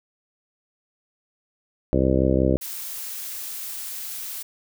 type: harmonic tone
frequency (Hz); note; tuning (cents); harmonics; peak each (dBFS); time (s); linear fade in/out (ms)
65.5; C2; +2; 1 / 2 / 3 / 4 / 5 / 6 / 7 / 8 / 9; -24 / -25 / -26 / -25 / -24 / -27 / -29 / -26 / -28; 1.93-2.57; 0
type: noise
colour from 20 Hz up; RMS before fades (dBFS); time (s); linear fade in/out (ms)
blue; -33; 2.61-4.43; 10
effects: none